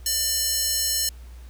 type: tone with high-pass filter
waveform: square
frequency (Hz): 598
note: D5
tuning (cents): +31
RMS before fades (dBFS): -24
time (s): 0.06-1.09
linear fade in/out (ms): 2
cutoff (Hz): 5600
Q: 1.2
effects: added 60 Hz sine -39 dBFS peak until 1.49 s + pink hiss -55 dBFS RMS until 1.49 s